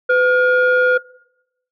sine tone pair together, 503.8 / 1425 Hz, B4 / F6, +34 / +34 cents, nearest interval octave + tritone, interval 1800 cents, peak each -12 dBFS, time 0.09-0.98 s, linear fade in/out 10 ms, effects noise-tail reverb RT60 0.9 s tail -24 dB re dry + tanh soft clip ceiling -7 dBFS

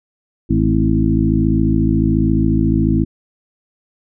harmonic tone with a mistuned harmonic, 54.2 Hz, A1, 25 cents flat, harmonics 1 / 2 / 3 / 4 / 5 / 6, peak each -19 / -19 / -19 / -19 / -19 / -19 dBFS, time 0.49-3.05 s, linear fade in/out 20 ms, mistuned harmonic 5, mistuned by -46 cents, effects none

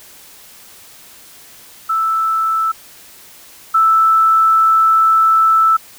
sine tone pair in turn, 1318.5 / 1318.5 Hz, E6 / E6, 0 / 0 cents, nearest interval unison, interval 0 cents, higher neither, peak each -13 / -8 dBFS, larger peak second, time 1.89-2.72 / 3.74-5.77 s, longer second, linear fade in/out 10 ms, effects white hiss -41 dBFS RMS until 5.98 s

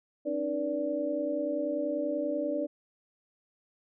sine tone cluster, 274.4 / 304.7 / 484.1 / 580 Hz, C#4 / D#4 / B4 / D5, -17 / -36 / -35 / -22 cents, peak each -37 / -33 / -38 / -31 dBFS, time 0.25-2.67 s, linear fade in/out 20 ms, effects none

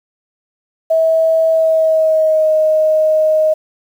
sine tone with pitch glide, 647 to 624.2 Hz, E5 to D#5, -32 to +5 cents, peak -9 dBFS, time 0.9-3.54 s, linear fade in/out 10 ms, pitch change -63 cents, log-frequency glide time 1.51-2.5 s, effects 7-bit

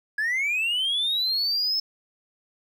triangle linear sweep, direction up, 1661.2 to 5274 Hz, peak -20 dBFS, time 0.18-1.8 s, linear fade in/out 5 ms, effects tanh soft clip ceiling -17 dBFS

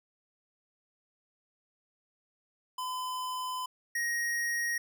square tone pair in turn, 1014 / 1879.1 Hz, B5 / A#6, +45 / +13 cents, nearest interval major seventh, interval 1068 cents, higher second, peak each -34 / -30 dBFS, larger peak second, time 2.78-3.66 / 3.95-4.78 s, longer first, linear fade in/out 5 ms, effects none

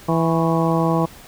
harmonic tone with a mistuned harmonic, 164.81 Hz, E3, in tune, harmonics 1 / 2 / 3 / 4 / 5 / 6 / 7, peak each -19 / -22 / -24 / -25 / -26 / -27 / -27 dBFS, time 0.08-1.06 s, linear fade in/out 10 ms, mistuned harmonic 7, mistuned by -79 cents, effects pink hiss -43 dBFS RMS until 1.27 s

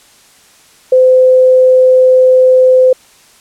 sine tone, 513 Hz, C5, 34 cents flat, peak -3 dBFS, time 0.92-2.93 s, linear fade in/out 5 ms, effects white hiss -44 dBFS RMS until 3.4 s + low-pass 10000 Hz 12 dB/octave

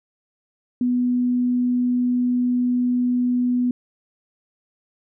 sine tone, 246.9 Hz, B3, in tune, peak -17 dBFS, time 0.81-3.71 s, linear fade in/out 2 ms, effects none

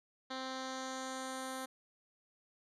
10% pulse tone with low-pass filter sweep, 261.6 Hz, C4, in tune, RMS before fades -42 dBFS, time 0.3-1.66 s, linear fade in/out 10 ms, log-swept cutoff 4300 to 11000 Hz, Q 2, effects none

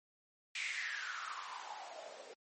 blue noise with band-pass filter sweep, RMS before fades -44 dBFS, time 0.55-2.34 s, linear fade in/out 5 ms, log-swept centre 2400 to 480 Hz, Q 7, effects MP3 32 kbps

